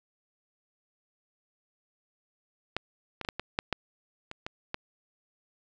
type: clicks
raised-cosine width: 0.3 ms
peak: -13 / -18 / -23 / -12 / -17 / -10 / -11 / -24 / -19 / -15 dBFS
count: 10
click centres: 2.766 / 3.213 / 3.249 / 3.288 / 3.396 / 3.589 / 3.727 / 4.314 / 4.465 / 4.744 s
effects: resampled to 16000 Hz + 7-bit